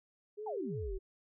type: tone with vibrato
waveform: sine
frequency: 406.5 Hz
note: G#4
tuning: 37 cents flat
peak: -40 dBFS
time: 0.37-0.99 s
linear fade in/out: 20 ms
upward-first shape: sine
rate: 2.9 Hz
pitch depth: 110 cents each way
type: exponential sweep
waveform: sine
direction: down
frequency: 913 to 30.87 Hz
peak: -37 dBFS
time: 0.46-0.98 s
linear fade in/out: 10 ms
effects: none